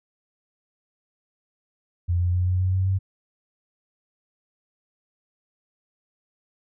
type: tone with pitch steps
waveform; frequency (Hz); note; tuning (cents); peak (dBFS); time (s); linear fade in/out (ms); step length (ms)
sine; 87.31 / 88.63 / 89.97 / 91.33 / 92.72 / 94.12 / 95.54; F2 / F2 / F#2 / F#2 / F#2 / F#2 / G2; 0 / +26 / -48 / -22 / +4 / +30 / -44; -19; 2.08-2.99; 20; 130
effects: none